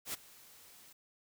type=noise with ADSR envelope; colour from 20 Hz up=white; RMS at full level=-37 dBFS; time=0.05-0.93 s; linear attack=87 ms; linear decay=17 ms; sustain=-21 dB; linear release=7 ms; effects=none